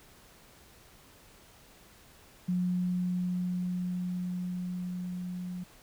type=tone with level ramp; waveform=sine; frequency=180 Hz; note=F#3; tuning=47 cents flat; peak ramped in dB=-26 to -35 dBFS; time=2.48-5.64 s; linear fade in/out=10 ms; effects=pink hiss -57 dBFS RMS until 5.82 s